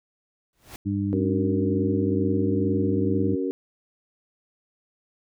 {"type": "noise with exponential growth", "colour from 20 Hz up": "pink", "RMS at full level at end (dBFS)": -36, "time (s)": [0.53, 0.76], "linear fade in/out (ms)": 1, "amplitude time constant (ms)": 48}
{"type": "harmonic tone", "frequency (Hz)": 99.8, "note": "G2", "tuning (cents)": 32, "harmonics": [1, 2, 3], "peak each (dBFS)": [-27, -27, -27], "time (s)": [0.85, 3.36], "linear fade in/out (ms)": 20}
{"type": "chord", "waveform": "sine", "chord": "F# major", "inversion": "second", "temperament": "equal with one note detuned", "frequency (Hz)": [277.2, 376, 466.2], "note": ["C#4", "F#4", "A#4"], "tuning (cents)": [0, 28, 0], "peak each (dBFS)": [-27, -28, -30], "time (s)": [1.13, 3.51], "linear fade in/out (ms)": 0}
{"effects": []}